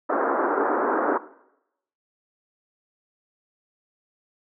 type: band-pass noise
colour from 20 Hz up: pink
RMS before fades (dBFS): -23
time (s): 0.09-1.18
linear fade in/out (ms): 10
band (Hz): 280 to 1500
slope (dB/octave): 48
effects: noise-tail reverb RT60 0.8 s tail -17 dB re dry